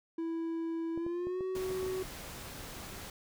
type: tone with pitch glide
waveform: triangle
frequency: 329.6 to 374.3 Hz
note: E4 to F#4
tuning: 0 to +20 cents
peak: -31 dBFS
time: 0.18-2.03 s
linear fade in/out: 5 ms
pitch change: +220 cents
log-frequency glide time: 0.94-1.43 s
type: clicks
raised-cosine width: 2 ms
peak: -31 dBFS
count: 8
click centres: 0.976 / 1.065 / 1.27 / 1.408 / 1.566 / 1.708 / 1.829 / 1.865 s
type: noise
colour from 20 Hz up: pink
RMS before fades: -45 dBFS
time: 1.55-3.1 s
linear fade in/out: 2 ms
effects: none